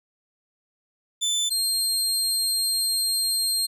25% pulse tone pair in turn, 3519 / 4198 Hz, A7 / C8, 0 / +5 cents, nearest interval minor third, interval 305 cents, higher second, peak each -18 / -17 dBFS, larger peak second, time 1.21-1.5 / 1.5-3.67 s, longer second, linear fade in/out 20 ms, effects none

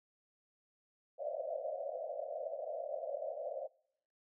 pink band-pass noise, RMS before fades -41 dBFS, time 1.18-3.68 s, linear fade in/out 20 ms, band 530 to 680 Hz, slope 96 dB/octave, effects noise-tail reverb RT60 0.8 s tail -26 dB re dry

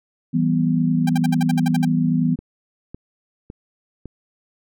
sine chord, E minor, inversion none, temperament equal with one note detuned, 164.81 / 193.86 / 246.9 Hz, E3 / G3 / B3, 0 / -19 / 0 cents, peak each -19 / -24 / -19 dBFS, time 0.33-2.36 s, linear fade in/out 20 ms
sawtooth tone bursts, 789 Hz, G5, 11 cents sharp, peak -20 dBFS, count 10, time 1.07-1.85 s, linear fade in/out 5 ms, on 24 ms, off 60 ms
click train, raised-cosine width 3 ms, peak -21 dBFS, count 4, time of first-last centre 2.39-4.057 s, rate 1.8 Hz
effects none

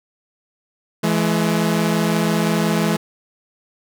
sawtooth tone pair together, 166.9 / 212.7 Hz, E3 / G#3, +22 / +42 cents, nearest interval major third, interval 420 cents, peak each -15 dBFS, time 1.03-2.97 s, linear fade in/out 10 ms, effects none

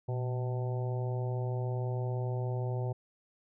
harmonic tone with a mistuned harmonic, 126.4 Hz, B2, 41 cents sharp, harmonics 1 / 3 / 4 / 5 / 6 / 7, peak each -31 / -41 / -43 / -45 / -47 / -48 dBFS, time 0.08-2.93 s, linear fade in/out 10 ms, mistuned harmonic 1, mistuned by -82 cents, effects none

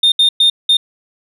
sine tone bursts at uneven times, 3644 Hz, A#7, 40 cents flat, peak -5 dBFS, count 4, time 0.03-0.12 / 0.19-0.29 / 0.4-0.5 / 0.69-0.77 s, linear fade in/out 5 ms, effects tanh soft clip ceiling -6 dBFS

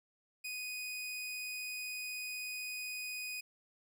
sawtooth tone, 2489 Hz, D#7, in tune, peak -36 dBFS, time 0.44-3.41 s, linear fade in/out 10 ms, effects none

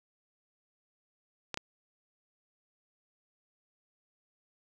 clicks, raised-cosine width 0.2 ms, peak -17 dBFS, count 2, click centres 1.543 / 1.574 s, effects none

